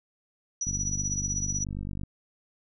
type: tone with tremolo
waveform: sine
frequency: 5870 Hz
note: F#8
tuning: 15 cents flat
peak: -25 dBFS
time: 0.61-1.64 s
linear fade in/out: 2 ms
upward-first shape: triangle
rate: 16 Hz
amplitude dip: 85%
type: click train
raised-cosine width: 5 ms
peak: -23 dBFS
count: 68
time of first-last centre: 0.67-2.035 s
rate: 49.1 Hz
effects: none